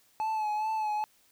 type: tone with vibrato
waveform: triangle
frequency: 861 Hz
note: A5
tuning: 38 cents flat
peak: -26 dBFS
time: 0.2-1.04 s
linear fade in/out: 0 ms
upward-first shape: sine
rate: 2.4 Hz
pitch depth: 39 cents each way
effects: white hiss -65 dBFS RMS until 1.31 s